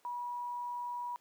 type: tone with quantisation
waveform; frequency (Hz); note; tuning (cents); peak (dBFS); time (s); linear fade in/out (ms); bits
sine; 970; B5; -31; -36; 0.05-1.16; 0; 11
effects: pink hiss -69 dBFS RMS until 1.2 s + high-pass 300 Hz 12 dB/octave